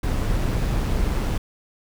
brown noise with amplitude modulation, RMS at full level -21 dBFS, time 0.03-1.38 s, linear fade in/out 5 ms, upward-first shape sine, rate 134 Hz, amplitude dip 25%, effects none

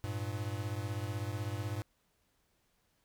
square beating tone pair, 99.5 / 115.5 Hz, G2 / A#2, +26 / -16 cents, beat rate 16 Hz, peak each -38 / -40 dBFS, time 0.04-1.82 s, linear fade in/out 0 ms, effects pink hiss -75 dBFS RMS until 3.04 s

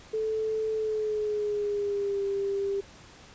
sine tone with pitch glide, 437.5 to 396.6 Hz, A4 to G4, -10 to +20 cents, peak -26 dBFS, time 0.13-2.81 s, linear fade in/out 10 ms, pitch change -170 cents, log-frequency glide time 0.73-2.24 s, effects pink hiss -51 dBFS RMS until 3.34 s + resampled to 16000 Hz

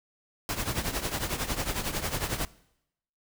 pink noise with tremolo, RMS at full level -28 dBFS, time 0.49-2.45 s, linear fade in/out 0 ms, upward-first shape triangle, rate 11 Hz, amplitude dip 80%, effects noise-tail reverb RT60 0.8 s tail -21 dB re dry

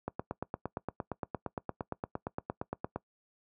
click train, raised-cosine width 1 ms, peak -20 dBFS, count 26, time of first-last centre 0.08-2.96 s, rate 8.68 Hz, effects noise-tail reverb RT60 0.1 s tail -21 dB re dry + high-pass 80 Hz 12 dB/octave

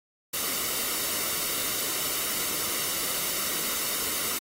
white noise with comb filter, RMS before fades -29 dBFS, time 0.33-4.39 s, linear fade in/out 10 ms, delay 1.2 ms, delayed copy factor -0.5, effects AAC 48 kbps

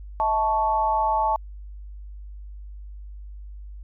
sine tone with amplitude modulation, 876 Hz, A5, 8 cents flat, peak -15 dBFS, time 0.2-1.36 s, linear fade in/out 0 ms, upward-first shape sine, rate 236 Hz, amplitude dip 90%, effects added 50 Hz sine -36 dBFS peak until 3.83 s

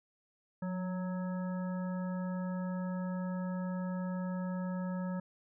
harmonic tone with a mistuned harmonic, 185 Hz, F#3, in tune, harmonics 1 / 3 / 5 / 7 / 9, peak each -34 / -44 / -48 / -51 / -53 dBFS, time 0.62-5.2 s, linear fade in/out 5 ms, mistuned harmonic 1, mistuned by -37 cents, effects none

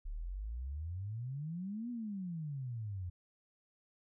sine exponential two-way sweep, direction up then down, 34.65 to 246.9 to 86.2 Hz, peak -38 dBFS, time 0.05-3.1 s, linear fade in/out 10 ms, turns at 1.9 s, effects none

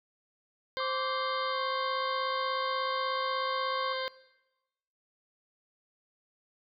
harmonic tone, 523 Hz, C5, 1 cent flat, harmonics 1 / 2 / 3 / 4 / 6 / 7 / 8 / 9, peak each -35 / -38 / -40 / -41 / -43 / -43 / -44 / -45 dBFS, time 0.77-4.08 s, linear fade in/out 0 ms
sine tone with pitch glide, 1156 to 1102.5 Hz, D6 to C#6, -28 to -10 cents, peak -33 dBFS, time 0.8-3.93 s, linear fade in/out 2 ms, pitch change -82 cents, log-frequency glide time 1.49-1.58 s
effects noise-tail reverb RT60 1.0 s tail -20 dB re dry

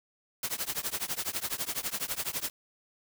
white noise with tremolo, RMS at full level -30 dBFS, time 0.43-2.5 s, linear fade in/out 2 ms, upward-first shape triangle, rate 12 Hz, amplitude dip 100%, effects none

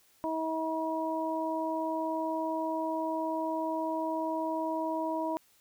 harmonic tone, 320.3 Hz, E4, 50 cents flat, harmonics 1 / 2 / 3, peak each -34 / -34 / -34 dBFS, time 0.24-5.37 s, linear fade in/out 0 ms, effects white hiss -65 dBFS RMS until 5.6 s

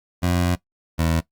20% pulse tone pair in turn, 88.5 / 81.75 Hz, F2 / E2, +23 / -14 cents, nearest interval minor second, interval 137 cents, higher first, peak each -13 dBFS, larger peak neither, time 0.22-0.56 / 0.98-1.21 s, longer first, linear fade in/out 20 ms, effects noise-tail reverb RT60 0.1 s tail -18 dB re dry + Opus 48 kbps

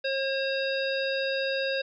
harmonic tone, 539 Hz, C#5, 49 cents flat, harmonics 1 / 3 / 5 / 7 / 9, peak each -28 / -33 / -35 / -36 / -38 dBFS, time 0.04-1.82 s, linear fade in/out 10 ms, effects none

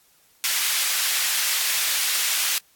pink high-pass noise, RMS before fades -23 dBFS, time 0.44-2.58 s, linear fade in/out 0 ms, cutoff 2200 Hz, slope 12 dB/octave, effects white hiss -59 dBFS RMS until 2.75 s + AAC 64 kbps

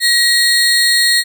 35% pulse tone pair together, 1900 / 4265 Hz, A#6 / C8, +33 / +32 cents, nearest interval octave + major second, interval 1399 cents, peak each -11 dBFS, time 0-1.24 s, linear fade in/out 50 ms, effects none

